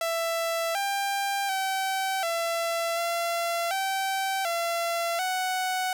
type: tone with pitch steps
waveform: sawtooth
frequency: 665 / 795 / 768 / 672 / 681 / 773 / 679 / 743 Hz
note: E5 / G5 / G5 / E5 / F5 / G5 / F5 / F#5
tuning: +15 / +24 / -36 / +33 / -44 / -24 / -49 / +7 cents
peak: -22 dBFS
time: 0.01-5.93 s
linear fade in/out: 2 ms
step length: 740 ms
effects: none